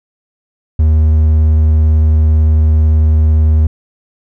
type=tone with vibrato; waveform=triangle; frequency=77.78 Hz; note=D#2; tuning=in tune; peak=-4 dBFS; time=0.79-3.67 s; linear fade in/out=5 ms; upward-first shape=sine; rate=18 Hz; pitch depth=11 cents each way; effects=none